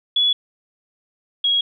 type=tone pair in turn; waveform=sine; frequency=3400 / 3307 Hz; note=G#7 / G#7; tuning=+40 / -8 cents; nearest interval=unison; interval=48 cents; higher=first; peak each=-14 / -15 dBFS; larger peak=first; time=0.16-0.33 / 1.44-1.61 s; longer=neither; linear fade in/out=5 ms; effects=none